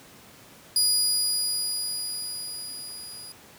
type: tone with level ramp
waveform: 25% pulse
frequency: 4900 Hz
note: D#8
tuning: 27 cents flat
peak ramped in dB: -14 to -35 dBFS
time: 0.76-3.32 s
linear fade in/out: 2 ms
effects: pink hiss -50 dBFS RMS until 3.58 s + high-pass 100 Hz 12 dB/octave